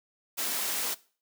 white high-pass noise, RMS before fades -31 dBFS, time 0.37-0.95 s, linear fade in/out 20 ms, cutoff 210 Hz, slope 24 dB/octave, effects noise-tail reverb RT60 0.4 s tail -20 dB re dry

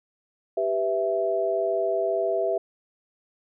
sine chord, E minor, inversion first, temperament equal, 392 / 493.9 / 659.3 Hz, G4 / B4 / E5, 0 / 0 / 0 cents, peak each -27 / -30 / -24 dBFS, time 0.57-2.58 s, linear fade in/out 5 ms, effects none

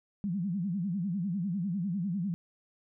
sine tone with vibrato, 185 Hz, F#3, in tune, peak -29 dBFS, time 0.24-2.34 s, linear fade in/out 0 ms, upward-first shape sine, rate 10 Hz, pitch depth 210 cents each way, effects none

